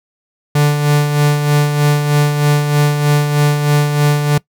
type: tone with tremolo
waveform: 45% pulse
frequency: 146.83 Hz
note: D3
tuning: in tune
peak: -8 dBFS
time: 0.55-4.38 s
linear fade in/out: 5 ms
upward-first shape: sine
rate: 3.2 Hz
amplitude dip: 50%
effects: noise-tail reverb RT60 0.1 s tail -22 dB re dry